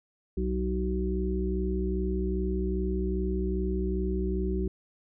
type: harmonic tone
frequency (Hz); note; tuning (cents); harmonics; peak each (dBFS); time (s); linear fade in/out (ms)
62.5; B1; +21; 1 / 3 / 5 / 6; -29 / -32 / -37 / -32; 0.37-4.68; 5
effects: none